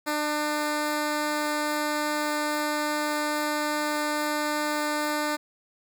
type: tone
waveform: 10% pulse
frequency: 299.6 Hz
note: D4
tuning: 35 cents sharp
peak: -17 dBFS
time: 0.06-5.37 s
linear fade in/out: 20 ms
effects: none